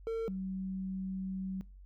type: tone pair in turn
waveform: triangle / sine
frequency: 452.7 / 189.4 Hz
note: A4 / F#3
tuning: +49 / +41 cents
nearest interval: octave + minor third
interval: 1508 cents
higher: first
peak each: -30 / -35 dBFS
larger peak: first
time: 0.07-0.28 / 0.28-1.61 s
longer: second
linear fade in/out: 0 ms
effects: noise-tail reverb RT60 0.3 s tail -22 dB re dry + added 47 Hz sine -50 dBFS peak until 1.85 s